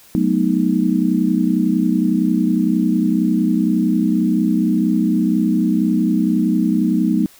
sine chord, B dominant seventh, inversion second, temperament equal with one note detuned, 185 / 216 / 246.9 / 311.1 Hz, F#3 / A3 / B3 / D#4, 0 / -32 / 0 / 0 cents, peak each -19 dBFS, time 0.15-7.26 s, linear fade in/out 0 ms, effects white hiss -47 dBFS RMS until 7.39 s

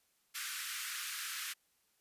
pink high-pass noise, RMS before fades -41 dBFS, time 0.34-1.54 s, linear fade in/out 20 ms, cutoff 1300 Hz, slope 48 dB/octave, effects white hiss -75 dBFS RMS until 2 s + resampled to 32000 Hz

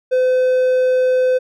triangle tone, 510 Hz, C5, 44 cents flat, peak -10 dBFS, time 0.11-1.39 s, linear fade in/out 20 ms, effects none

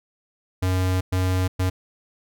square tone bursts at uneven times, 92.5 Hz, F#2, in tune, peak -20 dBFS, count 3, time 0.62-1.01 / 1.12-1.48 / 1.59-1.7 s, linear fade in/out 10 ms, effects none

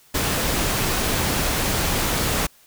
pink noise, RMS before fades -22 dBFS, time 0.14-2.47 s, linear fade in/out 10 ms, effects white hiss -54 dBFS RMS until 2.66 s

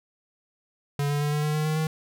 square tone with pitch steps, 143.3 / 145.22 / 147.16 / 149.13 / 151.12 / 153.14 / 155.19 / 157.27 Hz, D3 / D3 / D3 / D3 / D3 / D#3 / D#3 / D#3, -42 / -19 / +4 / +27 / +50 / -27 / -4 / +19 cents, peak -24 dBFS, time 0.99-1.87 s, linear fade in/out 2 ms, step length 110 ms, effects none

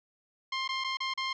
15% pulse tone with dropouts, 1057 Hz, C6, 17 cents sharp, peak -24 dBFS, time 0.52-1.33 s, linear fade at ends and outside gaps 5 ms, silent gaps 0.678-0.689 / 0.84-0.844 / 0.971-1.003 / 1.138-1.175 s, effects resampled to 16000 Hz

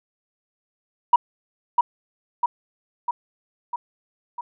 sine tone with echo, 961 Hz, B5, 48 cents flat, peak -8 dBFS, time 1.13-1.16 s, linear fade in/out 5 ms, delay 650 ms, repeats 5, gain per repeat -4 dB, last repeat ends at 4.41 s, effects tanh soft clip ceiling -5 dBFS

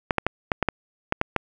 clicks, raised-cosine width 0.5 ms, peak -5 dBFS, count 9, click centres 0.108 / 0.183 / 0.266 / 0.518 / 0.627 / 0.687 / 1.124 / 1.214 / 1.363 s, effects none

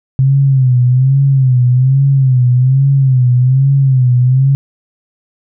sine tone with vibrato, 130.81 Hz, C3, in tune, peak -6 dBFS, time 0.19-4.55 s, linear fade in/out 0 ms, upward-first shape sine, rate 1.2 Hz, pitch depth 98 cents each way, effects none

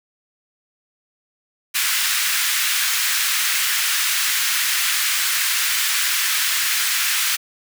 pink high-pass noise, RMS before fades -20 dBFS, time 1.74-7.37 s, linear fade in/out 20 ms, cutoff 1500 Hz, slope 24 dB/octave, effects none

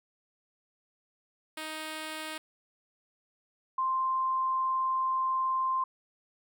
5% pulse / sine tone pair in turn, 312.6 / 1046.9 Hz, D#4 / C6, +8 / +1 cents, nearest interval octave + major sixth, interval 2093 cents, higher second, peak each -25 / -26 dBFS, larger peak first, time 1.57-2.38 / 3.78-5.84 s, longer second, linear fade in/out 5 ms, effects none

